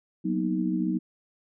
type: chord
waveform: sine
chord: B major seventh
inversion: second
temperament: equal with one note detuned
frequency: 185 / 233.1 / 246.9 / 313.8 Hz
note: F#3 / A#3 / B3 / D#4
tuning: 0 / 0 / 0 / +15 cents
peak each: -28 / -34 / -31 / -28 dBFS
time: 0.24-0.99 s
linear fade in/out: 20 ms
effects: none